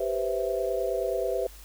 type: chord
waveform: sine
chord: C major seventh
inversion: second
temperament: equal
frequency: 392 / 493.9 / 523.3 / 659.3 Hz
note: G4 / B4 / C5 / E5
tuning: 0 / 0 / 0 / 0 cents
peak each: -31 dBFS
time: 0-1.47 s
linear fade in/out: 5 ms
effects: added 50 Hz sine -46 dBFS peak until 1.64 s + white hiss -51 dBFS RMS until 1.64 s